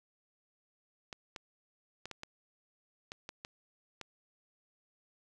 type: clicks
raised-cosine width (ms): 0.2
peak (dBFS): -25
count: 9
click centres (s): 1.128 / 1.362 / 2.056 / 2.113 / 2.234 / 3.119 / 3.291 / 3.449 / 4.013
effects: none